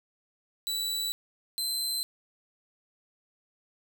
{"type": "tone pair in turn", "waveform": "sawtooth", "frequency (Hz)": [3948, 4085], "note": ["B7", "C8"], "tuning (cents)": [-1, -42], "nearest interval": "minor second", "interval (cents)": 59, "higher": "second", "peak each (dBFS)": -26, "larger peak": "neither", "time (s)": [[0.67, 1.12], [1.58, 2.03]], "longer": "neither", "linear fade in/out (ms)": 0, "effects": []}